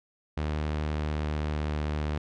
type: tone with pitch glide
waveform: sawtooth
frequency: 76 to 75.3 Hz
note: D#2 to D2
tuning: -40 to +44 cents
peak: -24 dBFS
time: 0.37-2.18 s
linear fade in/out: 5 ms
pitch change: -16 cents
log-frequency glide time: 0.83-1.79 s
effects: low-pass 4000 Hz 12 dB/octave